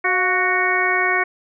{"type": "harmonic tone with a mistuned harmonic", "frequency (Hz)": 370, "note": "F#4", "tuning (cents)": 0, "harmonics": [1, 2, 3, 4, 5, 6], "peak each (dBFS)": [-25, -25, -24, -24, -21, -21], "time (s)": [0.04, 1.24], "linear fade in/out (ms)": 10, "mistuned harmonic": 2, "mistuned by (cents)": -56, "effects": []}